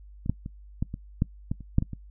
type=clicks; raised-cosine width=5 ms; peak=-22 / -11 / -23 / -14 / -21 / -10 / -15 / -30 / -7 / -16 / -22 dBFS; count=11; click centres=0.261 / 0.296 / 0.461 / 0.825 / 0.941 / 1.221 / 1.515 / 1.607 / 1.784 / 1.824 / 1.933 s; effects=noise-tail reverb RT60 0.1 s tail -22 dB re dry + added 50 Hz sine -45 dBFS peak until 2.1 s